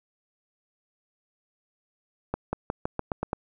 accelerating click train, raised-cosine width 1 ms, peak -13 dBFS, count 8, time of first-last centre 2.34-3.331 s, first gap 190 ms, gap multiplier 0.9, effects none

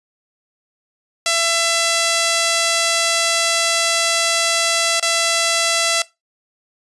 5% pulse tone with dropouts, 670 Hz, E5, 28 cents sharp, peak -4 dBFS, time 1.26-6.02 s, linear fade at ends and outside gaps 2 ms, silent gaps 4.998-5.026 s, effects noise-tail reverb RT60 0.2 s tail -19 dB re dry + resampled to 24000 Hz

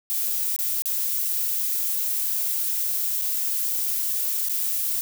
violet noise with dropouts, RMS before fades -25 dBFS, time 0.1-5.01 s, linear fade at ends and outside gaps 0 ms, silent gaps 0.563-0.589 / 0.821-0.857 / 3.215-3.22 / 4.486-4.495 s, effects none

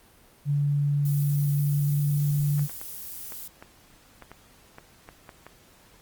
sine tone with pitch glide, 143.9 to 145.32 Hz, D3 to D3, -35 to -18 cents, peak -21 dBFS, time 0.45-2.68 s, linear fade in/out 50 ms, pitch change +17 cents, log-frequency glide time 1.52-2.15 s
violet noise, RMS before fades -38 dBFS, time 1.05-3.48 s, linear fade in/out 5 ms
clicks, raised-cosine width 0.5 ms, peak -27 dBFS, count 11, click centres 2.594 / 2.696 / 2.814 / 3.322 / 3.625 / 4.223 / 4.316 / 4.784 / 5.089 / 5.292 / 5.466 s
effects pink hiss -56 dBFS RMS until 6.01 s + Opus 32 kbps

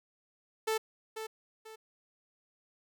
sawtooth tone with echo, 440 Hz, A4, in tune, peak -25 dBFS, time 0.67-0.78 s, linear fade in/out 10 ms, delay 490 ms, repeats 2, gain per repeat -9 dB, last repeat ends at 1.76 s, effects none

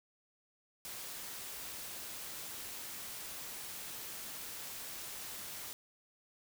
white noise, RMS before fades -45 dBFS, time 0.85-5.73 s, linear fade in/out 0 ms, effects none

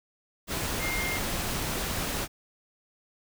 sine tone in noise, 2117 Hz, C7, 20 cents sharp, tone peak -31 dBFS, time 0.79-1.2 s, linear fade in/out 50 ms, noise pink, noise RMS -31 dBFS, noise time 0.47-2.28 s, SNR -3 dB, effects none

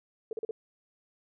sine tone bursts, 443.9 Hz, A4, 15 cents sharp, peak -31 dBFS, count 4, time 0.31-0.51 s, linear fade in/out 2 ms, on 20 ms, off 40 ms, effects none

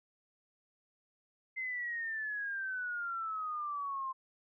sine exponential sweep, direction down, 2080 to 1046.5 Hz, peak -35 dBFS, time 1.56-4.13 s, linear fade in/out 20 ms, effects none

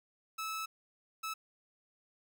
sawtooth tone bursts at uneven times, 1304 Hz, E6, 19 cents flat, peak -33 dBFS, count 2, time 0.38-0.66 / 1.23-1.34 s, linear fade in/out 10 ms, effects none

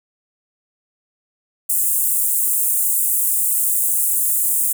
pink high-pass noise, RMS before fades -18 dBFS, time 1.69-4.73 s, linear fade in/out 10 ms, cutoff 8100 Hz, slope 48 dB/octave, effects none

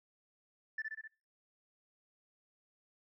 sine tone with echo, 1760 Hz, A6, in tune, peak -34 dBFS, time 0.78-0.82 s, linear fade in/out 5 ms, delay 64 ms, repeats 4, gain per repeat -3 dB, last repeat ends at 1.076 s, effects noise-tail reverb RT60 0.3 s tail -20 dB re dry + tanh soft clip ceiling -31 dBFS

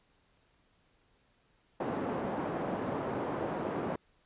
pink band-pass noise, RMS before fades -35 dBFS, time 1.8-3.96 s, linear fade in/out 5 ms, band 220 to 880 Hz, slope 12 dB/octave, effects pink hiss -70 dBFS RMS until 4.25 s + resampled to 8000 Hz

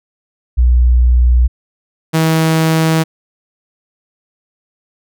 sine / sawtooth tone pair in turn, 61 / 160.7 Hz, B1 / E3, -21 / -44 cents, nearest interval octave + perfect fourth, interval 1677 cents, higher second, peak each -6 / -6 dBFS, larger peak neither, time 0.57-1.48 / 2.13-3.04 s, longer neither, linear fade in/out 20 ms, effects none

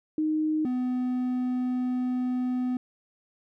sine / triangle tone pair in turn, 309.8 / 251.2 Hz, D#4 / B3, -7 / +30 cents, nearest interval major third, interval 363 cents, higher first, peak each -23 dBFS, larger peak neither, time 0.18-0.65 / 0.65-2.77 s, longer second, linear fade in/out 2 ms, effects none

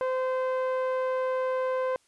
sawtooth tone with low-pass filter, 516 Hz, C5, 24 cents flat, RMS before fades -28 dBFS, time 0.01-1.96 s, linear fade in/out 0 ms, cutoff 1200 Hz, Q 0.76, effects white hiss -66 dBFS RMS until 2.07 s + resampled to 24000 Hz

